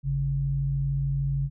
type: tone pair together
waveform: sine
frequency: 51.91 / 138.59 Hz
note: G#1 / C#3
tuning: 0 / 0 cents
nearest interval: octave + perfect fourth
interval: 1700 cents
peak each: -31 / -24 dBFS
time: 0.03-1.5 s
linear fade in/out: 50 ms
effects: none